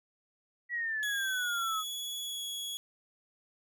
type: exponential sweep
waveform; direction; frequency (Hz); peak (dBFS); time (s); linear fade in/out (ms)
sine; down; 1945 to 1258; -31; 0.69-1.84; 50
type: tone with pitch glide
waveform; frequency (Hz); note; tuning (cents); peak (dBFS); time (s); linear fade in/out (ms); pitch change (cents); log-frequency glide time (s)
sawtooth; 3379 to 3350; G#7 to G#7; +29 to +14; -33; 1.03-2.77; 0; -15; 2.21-2.43
effects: none